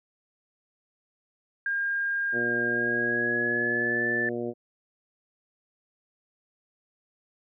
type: tone with pitch glide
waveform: sine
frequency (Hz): 1611 to 1756.8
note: G6 to A6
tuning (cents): +47 to -3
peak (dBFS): -25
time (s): 1.66-4.29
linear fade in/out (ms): 2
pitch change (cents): +150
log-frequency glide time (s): 2.7-4.07
type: harmonic tone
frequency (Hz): 119.3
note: A#2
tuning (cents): +41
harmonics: 1 / 2 / 3 / 4 / 5 / 6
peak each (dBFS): -42 / -34 / -32 / -35 / -38 / -44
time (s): 2.32-4.54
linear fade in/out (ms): 50
effects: none